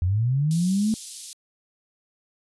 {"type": "linear sweep", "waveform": "sine", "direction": "up", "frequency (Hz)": [83.9, 223.7], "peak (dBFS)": -19, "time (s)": [0.02, 0.94], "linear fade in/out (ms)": 0}
{"type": "high-pass noise", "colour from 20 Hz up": "white", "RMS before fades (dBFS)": -36, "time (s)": [0.51, 1.33], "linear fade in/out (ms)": 0, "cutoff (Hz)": 3600, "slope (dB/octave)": 24}
{"effects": ["resampled to 24000 Hz"]}